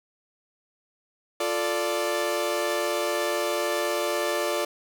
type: chord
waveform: sawtooth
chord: D minor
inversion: first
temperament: equal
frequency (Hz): 349.2 / 440 / 587.3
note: F4 / A4 / D5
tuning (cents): 0 / 0 / 0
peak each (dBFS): -26 / -27 / -23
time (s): 1.4-4.65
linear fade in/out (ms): 5
effects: none